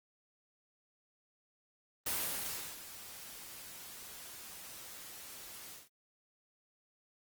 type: noise with ADSR envelope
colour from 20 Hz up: white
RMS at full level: -34 dBFS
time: 2.06-5.89 s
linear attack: 6 ms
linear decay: 700 ms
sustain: -15 dB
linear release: 170 ms
effects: Opus 24 kbps